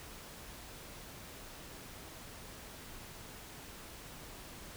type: silence
effects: pink hiss -50 dBFS RMS until 4.76 s